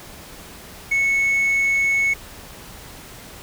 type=tone with hard clipping; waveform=triangle; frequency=2205 Hz; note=C#7; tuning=10 cents flat; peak=-15 dBFS; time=0.91-2.14 s; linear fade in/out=10 ms; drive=1 dB; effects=pink hiss -40 dBFS RMS until 3.42 s